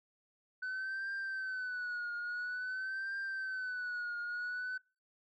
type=tone with vibrato; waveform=sine; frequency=1504 Hz; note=F#6; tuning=28 cents sharp; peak=-34 dBFS; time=0.62-4.78 s; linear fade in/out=10 ms; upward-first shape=triangle; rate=0.49 Hz; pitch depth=96 cents each way; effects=noise-tail reverb RT60 0.3 s tail -22 dB re dry + tanh soft clip ceiling -35 dBFS